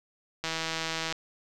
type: click train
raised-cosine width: 0.2 ms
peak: -14 dBFS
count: 112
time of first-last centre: 0.44-1.125 s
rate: 162 Hz
effects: none